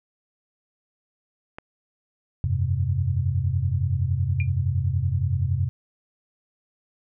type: click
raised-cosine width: 0.5 ms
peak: -21 dBFS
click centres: 1.585 s
type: chord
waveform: sine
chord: F suspended second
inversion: none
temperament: equal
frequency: 87.31 / 98 / 130.81 Hz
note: F2 / G2 / C3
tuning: 0 / 0 / 0 cents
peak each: -25 dBFS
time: 2.44-5.69 s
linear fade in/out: 0 ms
type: tone with exponential decay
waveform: sine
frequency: 2400 Hz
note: D7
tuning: 37 cents sharp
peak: -26 dBFS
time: 4.4-4.5 s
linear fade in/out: 1 ms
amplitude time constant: 20 ms
effects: none